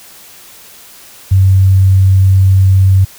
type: tone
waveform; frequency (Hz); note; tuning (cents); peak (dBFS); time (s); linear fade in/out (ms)
sine; 95.4; G2; -47; -4; 1.31-3.05; 10
effects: white hiss -37 dBFS RMS until 3.18 s